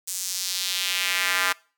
square tone with high-pass filter sweep, 92.5 Hz, F#2, in tune, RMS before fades -26 dBFS, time 0.07-1.53 s, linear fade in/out 10 ms, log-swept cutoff 7600 to 1400 Hz, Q 1.6, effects noise-tail reverb RT60 0.4 s tail -24 dB re dry

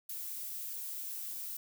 violet noise, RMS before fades -41 dBFS, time 0.09-1.57 s, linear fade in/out 5 ms, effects none

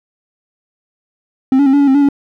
triangle tone with pitch steps, 263.4 / 283.6 / 267.3 / 285.4 / 282.1 / 265.8 / 286.3 / 280.9 Hz, C4 / C#4 / C4 / D4 / C#4 / C4 / D4 / C#4, +12 / +40 / +37 / -49 / +30 / +27 / -44 / +23 cents, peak -5 dBFS, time 1.52-2.088 s, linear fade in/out 2 ms, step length 71 ms, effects none

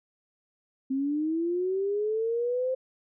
sine linear sweep, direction up, 261.6 to 523.3 Hz, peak -25 dBFS, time 0.9-2.75 s, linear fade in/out 10 ms, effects none

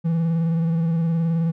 triangle tone with vibrato, 165.2 Hz, E3, 4 cents sharp, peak -16 dBFS, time 0.04-1.52 s, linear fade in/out 20 ms, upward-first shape square, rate 19 Hz, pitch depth 29 cents each way, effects none

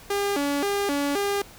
sawtooth tone with vibrato, 338.5 Hz, E4, 46 cents sharp, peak -19 dBFS, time 0.1-1.42 s, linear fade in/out 5 ms, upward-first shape square, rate 1.9 Hz, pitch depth 300 cents each way, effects pink hiss -47 dBFS RMS until 1.58 s

